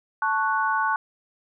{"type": "chord", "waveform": "sine", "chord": "F# minor", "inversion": "first", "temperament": "equal", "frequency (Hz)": [880, 1108.7, 1480], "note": ["A5", "C#6", "F#6"], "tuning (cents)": [0, 0, 0], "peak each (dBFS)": -25, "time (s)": [0.22, 0.96], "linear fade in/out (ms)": 2, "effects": []}